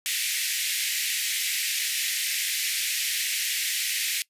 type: high-pass noise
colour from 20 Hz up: pink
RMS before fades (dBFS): -27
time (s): 0.06-4.22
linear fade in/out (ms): 0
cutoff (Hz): 1900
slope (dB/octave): 48
effects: noise-tail reverb RT60 0.1 s tail -21 dB re dry + resampled to 32000 Hz